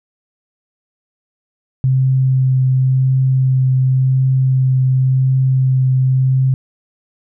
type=tone with vibrato; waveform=sine; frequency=130.81 Hz; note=C3; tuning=in tune; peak=-10 dBFS; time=1.84-6.54 s; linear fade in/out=0 ms; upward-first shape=triangle; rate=0.92 Hz; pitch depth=12 cents each way; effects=none